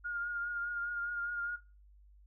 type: tone with vibrato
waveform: sine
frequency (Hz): 1418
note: F6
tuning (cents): +26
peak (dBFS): -34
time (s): 0.04-1.57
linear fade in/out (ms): 20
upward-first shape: triangle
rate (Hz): 4.9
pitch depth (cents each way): 30
effects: noise-tail reverb RT60 0.3 s tail -19 dB re dry + added 50 Hz sine -57 dBFS peak until 2.26 s